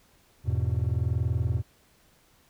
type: chord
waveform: triangle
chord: E major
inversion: none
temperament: just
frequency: 82.41 / 103.01 / 123.61 Hz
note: E2 / G#2 / B2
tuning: 0 / -14 / +2 cents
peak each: -25 dBFS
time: 0.44-1.63 s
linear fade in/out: 50 ms
effects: tanh soft clip ceiling -18 dBFS + pink hiss -62 dBFS RMS until 2.49 s